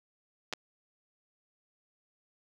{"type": "clicks", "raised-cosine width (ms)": 0.2, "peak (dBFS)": -17, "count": 2, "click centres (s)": [0.527, 0.535], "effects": ["high-pass 200 Hz 12 dB/octave", "9-bit"]}